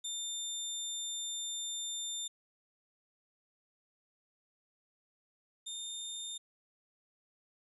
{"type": "tone pair in turn", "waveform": "25% pulse", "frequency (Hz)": [3600, 3627], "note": ["A7", "A#7"], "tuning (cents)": [39, -48], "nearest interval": "unison", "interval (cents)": 13, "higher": "second", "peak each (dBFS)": [-33, -36], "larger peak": "first", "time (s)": [[0.04, 2.28], [5.66, 6.38]], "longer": "first", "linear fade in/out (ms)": 10, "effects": ["resampled to 32000 Hz"]}